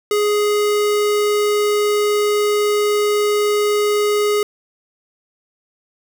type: tone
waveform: square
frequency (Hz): 416.3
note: G#4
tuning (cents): +4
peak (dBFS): -15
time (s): 0.11-4.43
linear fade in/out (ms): 2
effects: none